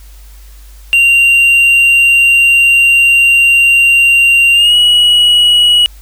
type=tone with pitch glide; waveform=triangle; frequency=2769 to 2917 Hz; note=F7 to F#7; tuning=-15 to -25 cents; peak=-3 dBFS; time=0.93-5.86 s; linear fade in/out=0 ms; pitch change=+90 cents; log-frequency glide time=4.53-4.75 s; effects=added 50 Hz sine -32 dBFS peak until 6.01 s + white hiss -44 dBFS RMS until 6.01 s